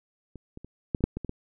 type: clicks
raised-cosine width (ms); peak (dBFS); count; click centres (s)
3; -29 / -28 / -29 / -12 / -27 / -7 / -19 / -21 / -20; 9; 0.357 / 0.574 / 0.646 / 0.948 / 1.007 / 1.04 / 1.17 / 1.247 / 1.294
effects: none